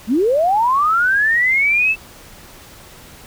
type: linear sweep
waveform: sine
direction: up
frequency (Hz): 196 to 2662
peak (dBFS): -12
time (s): 0.07-1.96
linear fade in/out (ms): 50
effects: pink hiss -41 dBFS RMS until 3.26 s